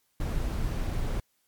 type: noise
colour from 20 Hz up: brown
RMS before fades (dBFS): -29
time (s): 0.2-1.2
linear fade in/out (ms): 2
effects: white hiss -72 dBFS RMS until 1.47 s + MP3 96 kbps